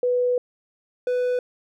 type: tone pair in turn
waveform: sine / triangle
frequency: 493.9 / 496.6 Hz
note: B4 / B4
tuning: 0 / +9 cents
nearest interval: unison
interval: 9 cents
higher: second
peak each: -18 dBFS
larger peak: neither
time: 0.03-0.38 / 1.07-1.39 s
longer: first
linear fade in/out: 2 ms
effects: none